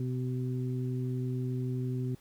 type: harmonic tone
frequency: 126.9 Hz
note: B2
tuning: 47 cents sharp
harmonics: 1 / 2 / 3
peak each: -31 / -37 / -41 dBFS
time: 0-2.15 s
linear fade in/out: 2 ms
effects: pink hiss -62 dBFS RMS until 2.2 s